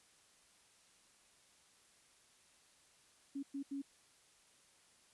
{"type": "tone bursts at uneven times", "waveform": "sine", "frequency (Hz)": 277.8, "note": "C#4", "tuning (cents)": 4, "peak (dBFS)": -39, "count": 3, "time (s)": [[3.35, 3.43], [3.54, 3.63], [3.71, 3.82]], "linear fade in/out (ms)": 10, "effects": ["white hiss -68 dBFS RMS until 5.13 s", "resampled to 24000 Hz"]}